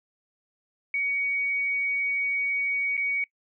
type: tone with dropouts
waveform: sine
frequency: 2247 Hz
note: C#7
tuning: 23 cents sharp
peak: -24 dBFS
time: 0.94-3.24 s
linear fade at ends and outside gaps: 2 ms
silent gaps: 2.969-2.976 s
effects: noise-tail reverb RT60 0.1 s tail -21 dB re dry